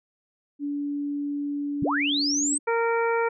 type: tone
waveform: sine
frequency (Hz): 287.7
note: D4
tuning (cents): -36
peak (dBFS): -26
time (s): 0.59-2.59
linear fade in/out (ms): 50
type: linear sweep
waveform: sine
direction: up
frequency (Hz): 60.2 to 8390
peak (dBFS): -23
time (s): 1.82-2.58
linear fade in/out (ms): 5
type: harmonic tone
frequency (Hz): 462.3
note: A#4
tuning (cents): -14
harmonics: 1 / 2 / 3 / 4 / 5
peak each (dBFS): -23 / -27 / -30 / -36 / -34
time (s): 2.67-3.29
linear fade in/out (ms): 10
effects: none